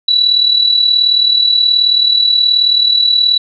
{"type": "tone with amplitude modulation", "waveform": "sine", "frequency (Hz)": 3939, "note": "B7", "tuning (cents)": -5, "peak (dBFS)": -5, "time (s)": [0.08, 3.38], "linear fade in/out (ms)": 5, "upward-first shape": "sine", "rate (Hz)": 38.7, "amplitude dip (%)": 60, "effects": []}